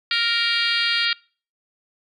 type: harmonic tone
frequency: 466.2 Hz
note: A#4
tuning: in tune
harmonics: 3 / 4 / 5 / 6 / 7 / 8 / 9 / 10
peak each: -27 / -27 / -27 / -27 / -27 / -27 / -27 / -27 dBFS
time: 0.11-1.13 s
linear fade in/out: 2 ms
type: high-pass noise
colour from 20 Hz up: white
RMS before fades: -46 dBFS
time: 0.12-1.06 s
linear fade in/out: 10 ms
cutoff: 370 Hz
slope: 24 dB/octave
effects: noise-tail reverb RT60 0.4 s tail -24 dB re dry + resampled to 24000 Hz